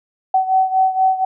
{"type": "beating tone pair", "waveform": "sine", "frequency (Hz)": [756, 760.2], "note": ["F#5", "F#5"], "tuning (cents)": [37, 47], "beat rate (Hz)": 4.2, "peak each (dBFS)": [-14, -18], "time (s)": [0.34, 1.25], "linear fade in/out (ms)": 5, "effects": []}